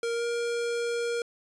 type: tone with pitch glide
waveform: square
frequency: 466.2 to 471.6 Hz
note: A#4 to A#4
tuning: 0 to +20 cents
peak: -28 dBFS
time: 0.03-1.22 s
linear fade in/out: 2 ms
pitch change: +20 cents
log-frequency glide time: 0.14-0.24 s
effects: resampled to 22050 Hz